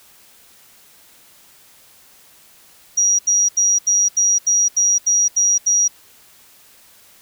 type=tone bursts; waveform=sine; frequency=5750 Hz; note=F8; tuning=50 cents sharp; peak=-12 dBFS; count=10; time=2.97-5.881 s; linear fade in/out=10 ms; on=220 ms; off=79 ms; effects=white hiss -49 dBFS RMS until 7.21 s